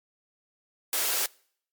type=high-pass noise; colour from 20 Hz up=white; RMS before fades=-27 dBFS; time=0.93-1.26 s; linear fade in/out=2 ms; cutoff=340 Hz; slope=24 dB/octave; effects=noise-tail reverb RT60 0.6 s tail -25 dB re dry + MP3 96 kbps